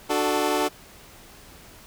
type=chord; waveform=20% pulse; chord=D major; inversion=none; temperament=equal with one note detuned; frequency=297.1 / 370 / 440 Hz; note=D4 / F#4 / A4; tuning=+20 / 0 / 0 cents; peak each=-21 / -21 / -21 dBFS; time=0.09-0.69 s; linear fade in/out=20 ms; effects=pink hiss -48 dBFS RMS until 1.86 s

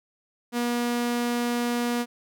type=tone; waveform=sawtooth; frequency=240 Hz; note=B3; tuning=49 cents flat; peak=-20 dBFS; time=0.52-2.06 s; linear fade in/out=50 ms; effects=none

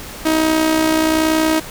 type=tone with amplitude modulation; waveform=sawtooth; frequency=316.3 Hz; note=D#4; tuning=29 cents sharp; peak=-7 dBFS; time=0.25-1.6 s; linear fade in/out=10 ms; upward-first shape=sine; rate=61.1 Hz; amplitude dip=50%; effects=pink hiss -32 dBFS RMS until 1.7 s

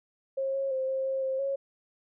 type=tone with pitch steps; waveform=sine; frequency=538 / 544 / 525 / 531 / 534 / 529 / 549 Hz; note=C5 / C#5 / C5 / C5 / C5 / C5 / C#5; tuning=+48 / -33 / +6 / +25 / +35 / +19 / -17 cents; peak=-27 dBFS; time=0.37-1.56 s; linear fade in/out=10 ms; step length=170 ms; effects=none

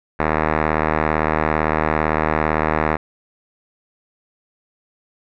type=tone with low-pass filter; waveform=5% pulse; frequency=77.78 Hz; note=D#2; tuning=in tune; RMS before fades=-19 dBFS; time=0.19-2.97 s; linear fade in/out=10 ms; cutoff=1600 Hz; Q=6.5; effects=none

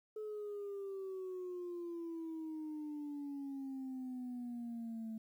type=exponential sweep; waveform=sine; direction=down; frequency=431.9 to 220 Hz; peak=-39 dBFS; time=0.16-5.18 s; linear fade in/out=5 ms; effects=tanh soft clip ceiling -39 dBFS + 12-bit

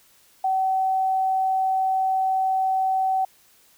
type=tone; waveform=sine; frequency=761 Hz; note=F#5; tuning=48 cents sharp; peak=-19 dBFS; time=0.44-3.25 s; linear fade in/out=5 ms; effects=white hiss -57 dBFS RMS until 3.77 s

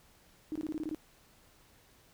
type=tone bursts; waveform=sine; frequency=310 Hz; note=D#4; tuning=6 cents flat; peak=-33 dBFS; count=8; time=0.52-0.947 s; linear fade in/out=0 ms; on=35 ms; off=21 ms; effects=pink hiss -63 dBFS RMS until 2.13 s

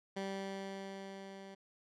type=tone with level ramp; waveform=15% pulse; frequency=194.6 Hz; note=G3; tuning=12 cents flat; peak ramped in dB=-31 to -43 dBFS; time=0.16-1.55 s; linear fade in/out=10 ms; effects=low-pass 6000 Hz 12 dB/octave

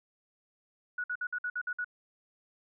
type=tone bursts; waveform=sine; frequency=1465 Hz; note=F#6; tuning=18 cents flat; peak=-31 dBFS; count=8; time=0.98-1.845 s; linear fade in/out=5 ms; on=60 ms; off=55 ms; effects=none

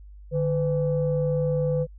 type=tone pair together; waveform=sine; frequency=149.6 / 503.2 Hz; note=D3 / B4; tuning=+32 / +32 cents; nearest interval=octave + major sixth; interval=2100 cents; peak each=-23 dBFS; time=0.31-1.87 s; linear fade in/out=50 ms; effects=tanh soft clip ceiling -15 dBFS + added 50 Hz sine -42 dBFS peak until 1.98 s

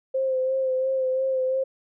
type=tone with vibrato; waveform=sine; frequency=523.3 Hz; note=C5; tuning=in tune; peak=-21 dBFS; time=0.14-1.64 s; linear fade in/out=10 ms; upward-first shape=sine; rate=2.9 Hz; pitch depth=27 cents each way; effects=none

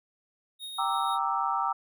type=tone with tremolo; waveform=square; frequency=3729 Hz; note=A#7; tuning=in tune; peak=-36 dBFS; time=0.59-1.19 s; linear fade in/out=50 ms; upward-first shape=triangle; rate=6.2 Hz; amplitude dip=30%
type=chord; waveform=sine; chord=E half-diminished seventh; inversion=first; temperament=equal; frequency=784 / 932.3 / 1174.7 / 1318.5 Hz; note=G5 / Bb5 / D6 / E6; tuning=0 / 0 / 0 / 0 cents; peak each=-31 dBFS; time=0.78-1.73 s; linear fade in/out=10 ms
effects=none

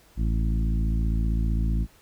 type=harmonic tone with a mistuned harmonic; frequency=55.2 Hz; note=A1; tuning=6 cents sharp; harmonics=1 / 2 / 3 / 4 / 5 / 6; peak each=-22 / -31 / -32 / -34 / -40 / -42 dBFS; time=0.16-1.87 s; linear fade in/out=50 ms; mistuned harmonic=1; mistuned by=-27 cents; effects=pink hiss -57 dBFS RMS until 2.01 s

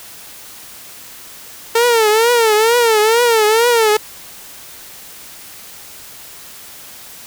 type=tone with vibrato; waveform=sawtooth; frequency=452.4 Hz; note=A4; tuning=48 cents sharp; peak=-6 dBFS; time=1.75-3.97 s; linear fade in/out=5 ms; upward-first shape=triangle; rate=2.2 Hz; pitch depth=140 cents each way; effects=white hiss -36 dBFS RMS until 7.26 s

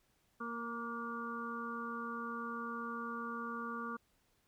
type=harmonic tone with a mistuned harmonic; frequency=233.1 Hz; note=A#3; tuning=in tune; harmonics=1 / 2 / 4 / 5 / 6; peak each=-44 / -48 / -53 / -42 / -46 dBFS; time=0.4-3.97 s; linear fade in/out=10 ms; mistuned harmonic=6; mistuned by=+32 cents; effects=pink hiss -75 dBFS RMS until 4.47 s

